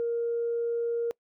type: tone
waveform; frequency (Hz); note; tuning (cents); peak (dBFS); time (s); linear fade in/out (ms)
sine; 468.3; A#4; +8; -25; 0-1.11; 0
effects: noise-tail reverb RT60 0.1 s tail -25 dB re dry + tanh soft clip ceiling -21 dBFS